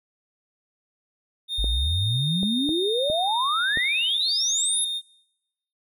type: tone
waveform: triangle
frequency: 3662 Hz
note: A#7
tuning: 32 cents flat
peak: -24 dBFS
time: 1.48-5.02 s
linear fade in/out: 50 ms
type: exponential sweep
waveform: sine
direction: up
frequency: 47.57 to 11175 Hz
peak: -22 dBFS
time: 1.58-4.85 s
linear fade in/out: 10 ms
type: clicks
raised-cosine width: 2 ms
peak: -19 dBFS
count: 5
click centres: 1.643 / 2.431 / 2.691 / 3.1 / 3.773 s
effects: noise-tail reverb RT60 0.9 s tail -24 dB re dry